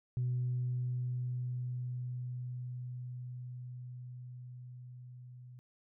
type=tone with level ramp; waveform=sine; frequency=124.4 Hz; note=B2; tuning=13 cents sharp; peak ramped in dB=-29 to -49 dBFS; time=0.17-5.59 s; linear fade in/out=0 ms; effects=tanh soft clip ceiling -27 dBFS